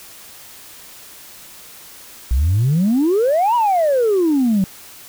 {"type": "exponential two-way sweep", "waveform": "sine", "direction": "up then down", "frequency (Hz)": [58.27, 988, 183.3], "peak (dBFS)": -11, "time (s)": [2.31, 4.64], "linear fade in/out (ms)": 0, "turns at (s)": 3.55, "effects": ["tanh soft clip ceiling -10 dBFS", "white hiss -40 dBFS RMS until 5.08 s"]}